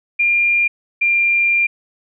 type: tone pair in turn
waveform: sine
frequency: 2400 / 2388 Hz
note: D7 / D7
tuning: +37 / +28 cents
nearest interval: unison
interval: 9 cents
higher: first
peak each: -12 dBFS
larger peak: neither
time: 0.19-0.68 / 1.01-1.67 s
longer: second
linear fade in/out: 10 ms
effects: none